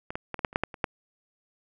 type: clicks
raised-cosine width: 0.5 ms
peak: -20 / -16 / -17 / -21 / -8 / -30 / -8 / -10 / -25 / -9 dBFS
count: 10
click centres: 0.105 / 0.155 / 0.343 / 0.392 / 0.448 / 0.529 / 0.559 / 0.636 / 0.742 / 0.842 s
effects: none